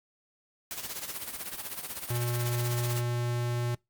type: noise with tremolo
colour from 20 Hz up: white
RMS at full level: -35 dBFS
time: 0.71-3.01 s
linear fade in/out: 0 ms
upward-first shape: sine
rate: 16 Hz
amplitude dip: 70%
type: tone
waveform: square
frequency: 120.4 Hz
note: B2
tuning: 44 cents flat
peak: -29 dBFS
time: 2.1-3.75 s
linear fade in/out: 5 ms
effects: noise-tail reverb RT60 0.2 s tail -25 dB re dry + Opus 48 kbps